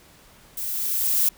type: noise with level ramp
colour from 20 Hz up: violet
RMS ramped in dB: -30 to -19 dBFS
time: 0.57-1.29 s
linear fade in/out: 5 ms
effects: pink hiss -52 dBFS RMS until 1.37 s